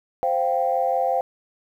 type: chord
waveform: sine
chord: C suspended fourth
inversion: none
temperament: equal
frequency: 523.3 / 698.5 / 784 Hz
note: C5 / F5 / G5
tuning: 0 / 0 / 0 cents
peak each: -23 dBFS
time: 0.23-1.21 s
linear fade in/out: 0 ms
effects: tanh soft clip ceiling -9 dBFS + 9-bit